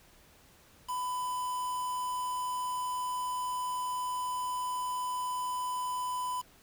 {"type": "tone with quantisation", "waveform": "triangle", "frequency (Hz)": 999, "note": "B5", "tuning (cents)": 20, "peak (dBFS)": -30, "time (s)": [0.88, 6.42], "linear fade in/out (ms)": 20, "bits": 7, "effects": ["pink hiss -60 dBFS RMS until 6.62 s"]}